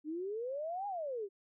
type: exponential two-way sweep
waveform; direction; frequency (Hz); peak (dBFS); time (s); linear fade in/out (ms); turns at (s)
sine; up then down; 293.7 to 831 to 378.7; -36; 0.04-1.29; 50; 0.87
effects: none